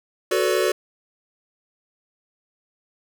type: chord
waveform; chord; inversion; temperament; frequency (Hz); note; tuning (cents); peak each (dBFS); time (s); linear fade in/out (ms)
square; B minor seventh; second; equal with one note detuned; 370 / 440 / 493.9 / 572.3; F#4 / A4 / B4 / D5; 0 / 0 / 0 / -45; -23 / -25 / -27 / -25; 0.31-0.72; 5
effects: none